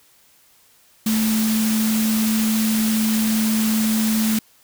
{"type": "tone in noise", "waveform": "sine", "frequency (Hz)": 219.3, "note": "A3", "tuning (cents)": -6, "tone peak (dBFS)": -17, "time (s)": [1.06, 4.39], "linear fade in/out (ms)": 5, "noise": "white", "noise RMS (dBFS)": -26, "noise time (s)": [1.06, 4.39], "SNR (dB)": 6, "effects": ["white hiss -55 dBFS RMS until 4.63 s"]}